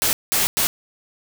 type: noise bursts at uneven times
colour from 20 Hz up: white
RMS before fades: -19 dBFS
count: 3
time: 0.02-0.13 / 0.32-0.47 / 0.57-0.67 s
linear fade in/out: 0 ms
effects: none